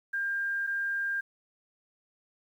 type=tone pair in turn; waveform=sine; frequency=1600 / 1600 Hz; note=G6 / G6; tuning=+35 / +35 cents; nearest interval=unison; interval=0 cents; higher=neither; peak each=-28 dBFS; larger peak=neither; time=0.13-0.67 / 0.67-1.21 s; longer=neither; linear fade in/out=10 ms; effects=10-bit

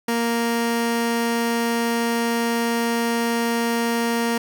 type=tone pair together; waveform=25% pulse; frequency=233.1 / 932.3 Hz; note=A#3 / A#5; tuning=0 / 0 cents; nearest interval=2 octaves; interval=2400 cents; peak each=-17 / -23 dBFS; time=0.08-4.38 s; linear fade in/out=5 ms; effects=none

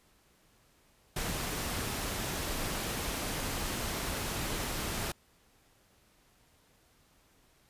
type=noise; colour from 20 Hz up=pink; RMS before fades=-35 dBFS; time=1.16-5.12 s; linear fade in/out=5 ms; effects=pink hiss -66 dBFS RMS until 7.69 s + resampled to 32000 Hz

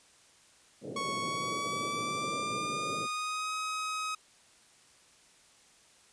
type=band-pass noise; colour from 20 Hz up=white; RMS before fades=-41 dBFS; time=0.81-3.08 s; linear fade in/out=50 ms; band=110 to 580 Hz; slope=48 dB/octave
type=tone with pitch glide; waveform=sawtooth; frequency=1108.7 to 1266.2 Hz; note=C#6 to D#6; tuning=0 to +30 cents; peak=-29 dBFS; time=0.96-4.15 s; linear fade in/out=5 ms; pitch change=+230 cents; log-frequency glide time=1.2-3.54 s
effects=white hiss -61 dBFS RMS until 6.12 s + resampled to 22050 Hz

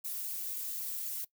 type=noise with flanger; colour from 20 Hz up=violet; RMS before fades=-38 dBFS; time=0.04-1.25 s; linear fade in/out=10 ms; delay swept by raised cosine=0.5 to 6 ms; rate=3.9 Hz; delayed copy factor=-0.85; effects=noise-tail reverb RT60 0.1 s tail -19 dB re dry

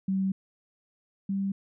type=tone pair in turn; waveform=sine; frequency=191.8 / 195.94 Hz; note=G3 / G3; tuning=-37 / -1 cents; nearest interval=unison; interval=36 cents; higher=second; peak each=-24 / -26 dBFS; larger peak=first; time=0.08-0.32 / 1.29-1.52 s; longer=first; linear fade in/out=5 ms; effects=none

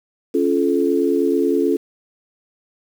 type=chord; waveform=sine; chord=Db augmented; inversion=none; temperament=just; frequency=277.2 / 346.5 / 433.1 Hz; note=Db4 / F4 / A4; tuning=0 / -14 / -27 cents; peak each=-19 dBFS; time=0.34-1.77 s; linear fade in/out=10 ms; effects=7-bit

